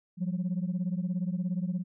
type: beating tone pair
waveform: sine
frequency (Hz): 174.61 / 191.61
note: F3 / G3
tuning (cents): 0 / -39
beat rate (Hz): 17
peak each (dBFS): -29 / -31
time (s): 0.17-1.84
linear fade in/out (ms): 50
effects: tanh soft clip ceiling -24 dBFS